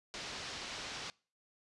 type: low-pass noise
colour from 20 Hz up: white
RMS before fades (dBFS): -44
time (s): 0.14-1.1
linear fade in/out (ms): 0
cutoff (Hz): 5500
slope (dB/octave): 24
effects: noise-tail reverb RT60 0.4 s tail -25 dB re dry + resampled to 24000 Hz